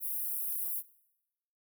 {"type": "high-pass noise", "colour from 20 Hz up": "pink", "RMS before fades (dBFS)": -35, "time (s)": [0, 0.83], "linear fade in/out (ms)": 50, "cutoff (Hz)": 11000, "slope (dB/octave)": 48, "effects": ["noise-tail reverb RT60 0.9 s tail -21 dB re dry"]}